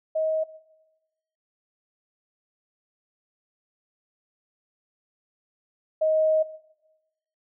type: tone pair in turn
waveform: sine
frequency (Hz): 632 / 628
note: D#5 / D#5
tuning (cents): +27 / +16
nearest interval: unison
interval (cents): 11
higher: first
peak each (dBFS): -22 / -19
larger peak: second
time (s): 0.15-0.44 / 6.01-6.43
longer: second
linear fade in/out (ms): 10
effects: noise-tail reverb RT60 1.0 s tail -18 dB re dry